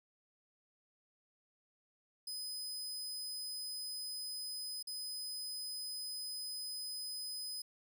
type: tone with dropouts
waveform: sawtooth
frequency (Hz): 5020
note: D#8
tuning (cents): +15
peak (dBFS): -38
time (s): 2.27-7.62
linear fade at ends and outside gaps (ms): 5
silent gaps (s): 4.827-4.871
effects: none